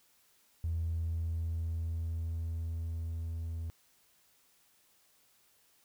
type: tone with level ramp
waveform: triangle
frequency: 82.41 Hz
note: E2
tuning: in tune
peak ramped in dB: -27 to -33 dBFS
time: 0.64-3.7 s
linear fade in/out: 0 ms
effects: tanh soft clip ceiling -28 dBFS + white hiss -68 dBFS RMS until 5.84 s